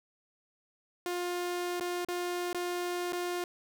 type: tone with dropouts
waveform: sawtooth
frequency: 353.9 Hz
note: F4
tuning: 23 cents sharp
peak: -28 dBFS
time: 1.06-3.44 s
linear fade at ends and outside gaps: 1 ms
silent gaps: 1.799-1.808 / 2.048-2.085 / 2.53-2.546 / 3.123-3.13 s
effects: none